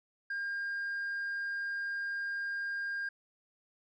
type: tone with tanh clipping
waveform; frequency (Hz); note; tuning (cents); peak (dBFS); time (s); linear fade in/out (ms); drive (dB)
sine; 1608; G6; +44; -34; 0.3-3.09; 5; 1
effects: none